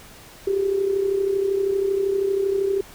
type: tone with amplitude modulation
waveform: sine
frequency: 392 Hz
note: G4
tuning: in tune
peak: -16 dBFS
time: 0.47-2.81 s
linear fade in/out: 5 ms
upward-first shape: sine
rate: 32.7 Hz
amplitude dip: 60%
effects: pink hiss -45 dBFS RMS until 2.94 s